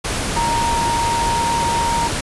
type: tone in noise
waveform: sine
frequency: 932.3 Hz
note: A#5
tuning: in tune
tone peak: -17 dBFS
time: 0.36-2.08 s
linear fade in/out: 10 ms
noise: pink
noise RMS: -22 dBFS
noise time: 0.04-2.21 s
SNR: +2 dB
effects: resampled to 24000 Hz